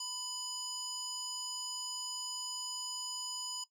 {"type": "tone with band-pass filter", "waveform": "square", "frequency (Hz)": 995, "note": "B5", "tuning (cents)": 13, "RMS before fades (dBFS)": -40, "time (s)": [0, 3.64], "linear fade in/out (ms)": 5, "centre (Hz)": 6000, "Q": 9.4, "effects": ["noise-tail reverb RT60 0.1 s tail -17 dB re dry"]}